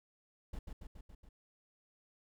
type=noise with echo; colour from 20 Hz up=brown; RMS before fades=-42 dBFS; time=0.53-0.59 s; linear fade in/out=5 ms; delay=140 ms; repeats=5; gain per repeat=-3 dB; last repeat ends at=1.29 s; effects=none